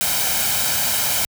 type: noise with comb filter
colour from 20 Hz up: white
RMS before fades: -20 dBFS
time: 0.01-1.25 s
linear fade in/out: 0 ms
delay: 1.3 ms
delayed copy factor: +0.6
effects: high-pass 60 Hz 12 dB/octave